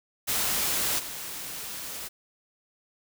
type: noise with level steps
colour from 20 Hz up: white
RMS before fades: -27 / -37 dBFS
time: 0.27-2.09 s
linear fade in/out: 20 ms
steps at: 0.98 s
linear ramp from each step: 20 ms
effects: none